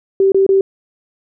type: tone bursts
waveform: sine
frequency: 387.9 Hz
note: G4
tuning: 18 cents flat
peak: -8 dBFS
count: 3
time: 0.2-0.61 s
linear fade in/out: 2 ms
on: 120 ms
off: 25 ms
effects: none